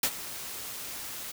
white noise with ADSR envelope, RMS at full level -24 dBFS, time 0.03-1.32 s, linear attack 4 ms, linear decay 65 ms, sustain -15 dB, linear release 11 ms, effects none

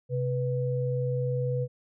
sine tone pair together, 130.81 / 492.7 Hz, C3 / B4, 0 / -4 cents, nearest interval octave + major seventh, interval 2296 cents, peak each -27 / -30 dBFS, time 0.09-1.68 s, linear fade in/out 50 ms, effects none

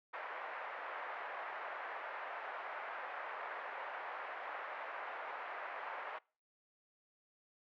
pink band-pass noise, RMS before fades -45 dBFS, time 0.13-6.19 s, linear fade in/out 10 ms, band 620 to 2000 Hz, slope 24 dB/octave, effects noise-tail reverb RT60 0.4 s tail -26 dB re dry

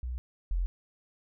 sine tone pair in turn, 61.74 / 43.66 Hz, B1 / F1, 0 / 0 cents, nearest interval tritone, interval 600 cents, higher first, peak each -32 / -26 dBFS, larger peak second, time 0.03-0.18 / 0.51-0.66 s, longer neither, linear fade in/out 0 ms, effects none

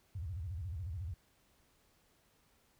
sine tone with vibrato, 85.7 Hz, F2, 32 cents flat, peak -38 dBFS, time 0.15-1.14 s, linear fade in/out 5 ms, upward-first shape square, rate 14 Hz, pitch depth 240 cents each way, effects pink hiss -71 dBFS RMS until 2.79 s

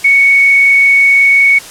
sine tone with frequency modulation, 2224 Hz, C#7, 5 cents sharp, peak -4 dBFS, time 0.04-1.59 s, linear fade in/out 10 ms, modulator 25.5 Hz, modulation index 0.45, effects white hiss -30 dBFS RMS until 1.7 s + low-pass 10000 Hz 12 dB/octave

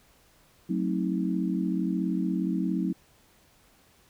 sine chord, F# diminished seventh, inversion none, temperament just, 185 / 222 / 266.4 / 319.7 Hz, F#3 / A3 / C4 / Eb4, 0 / +16 / +31 / +47 cents, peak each -28 / -33 / -32 / -31 dBFS, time 0.69-2.93 s, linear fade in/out 10 ms, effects pink hiss -61 dBFS RMS until 4.09 s

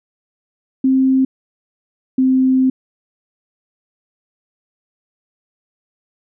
sine tone pair in turn, 263.6 / 260.4 Hz, C4 / C4, +13 / -8 cents, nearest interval unison, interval 21 cents, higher first, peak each -10 dBFS, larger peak neither, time 0.84-1.25 / 2.18-2.7 s, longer second, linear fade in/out 5 ms, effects none

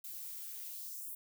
violet noise with high-pass filter sweep, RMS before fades -45 dBFS, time 0.04-1.15 s, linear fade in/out 5 ms, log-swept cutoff 300 to 11000 Hz, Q 1.4, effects none

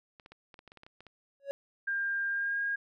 clicks, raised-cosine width 0.3 ms, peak -35 dBFS, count 12, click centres 0.198 / 0.261 / 0.32 / 0.542 / 0.591 / 0.677 / 0.719 / 0.773 / 0.834 / 0.865 / 1.006 / 1.067 s
triangle tone with exponential growth, 557 Hz, C#5, 8 cents sharp, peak -26 dBFS, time 1.4-1.51 s, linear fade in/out 0 ms, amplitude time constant 22 ms
sine tone with pitch glide, 1600 to 1627 Hz, G6 to G#6, +35 to -36 cents, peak -29 dBFS, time 1.87-2.76 s, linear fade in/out 10 ms, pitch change +29 cents, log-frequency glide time 2.29-2.6 s
effects none

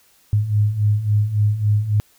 sine beating tone pair, 102.5 / 106.1 Hz, G#2 / G#2, -22 / +38 cents, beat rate 3.6 Hz, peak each -21 / -16 dBFS, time 0.33-2 s, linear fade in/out 0 ms, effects white hiss -56 dBFS RMS until 2.18 s

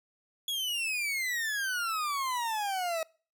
40% pulse exponential sweep, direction down, 3381 to 635 Hz, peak -29 dBFS, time 0.48-3.03 s, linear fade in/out 2 ms, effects noise-tail reverb RT60 0.4 s tail -25 dB re dry

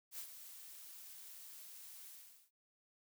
blue noise with ADSR envelope, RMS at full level -45 dBFS, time 0.11-2.51 s, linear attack 73 ms, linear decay 81 ms, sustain -9 dB, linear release 440 ms, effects none

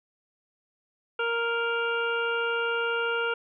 harmonic tone, 466.2 Hz, A#4, in tune, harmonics 1 / 2 / 3 / 5 / 6 / 7, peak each -29 / -35 / -28 / -39 / -35 / -47 dBFS, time 1.19-3.34 s, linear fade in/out 5 ms, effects none

